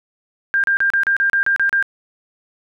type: tone bursts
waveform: sine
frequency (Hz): 1596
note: G6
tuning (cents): +31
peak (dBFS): -13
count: 10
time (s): 0.54-1.826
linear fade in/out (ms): 0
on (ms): 98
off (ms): 34
effects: none